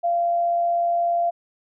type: tone with amplitude modulation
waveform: sine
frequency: 689 Hz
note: F5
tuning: 24 cents flat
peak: -17 dBFS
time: 0.03-1.31 s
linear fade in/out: 20 ms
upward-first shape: sine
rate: 96.5 Hz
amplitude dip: 25%
effects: none